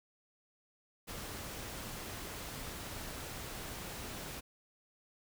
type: noise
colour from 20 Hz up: pink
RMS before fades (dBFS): -44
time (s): 1.07-4.41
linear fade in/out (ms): 20
effects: none